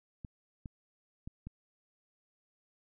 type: clicks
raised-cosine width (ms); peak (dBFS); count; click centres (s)
5; -30; 4; 0.248 / 0.658 / 1.275 / 1.47
effects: none